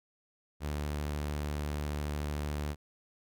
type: tone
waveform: sawtooth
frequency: 73.9 Hz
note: D2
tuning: 11 cents sharp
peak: -29 dBFS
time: 0.6-2.76 s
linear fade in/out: 50 ms
effects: none